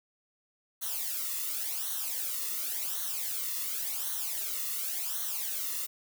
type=noise with flanger; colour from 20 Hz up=blue; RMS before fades=-34 dBFS; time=0.81-5.87 s; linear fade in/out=20 ms; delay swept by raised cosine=0.4 to 1.3 ms; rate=0.91 Hz; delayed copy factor=-0.8; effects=none